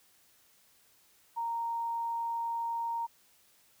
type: tone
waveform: sine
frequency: 928 Hz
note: A#5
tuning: 8 cents flat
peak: -31 dBFS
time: 1.36-3.07 s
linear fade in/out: 20 ms
effects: white hiss -65 dBFS RMS until 3.8 s